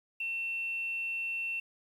sine tone, 2700 Hz, E7, 41 cents sharp, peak -32 dBFS, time 0.2-1.6 s, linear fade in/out 5 ms, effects 10-bit

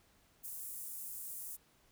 pink high-pass noise, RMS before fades -45 dBFS, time 0.43-1.57 s, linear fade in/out 20 ms, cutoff 9100 Hz, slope 24 dB/octave, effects pink hiss -69 dBFS RMS until 1.91 s

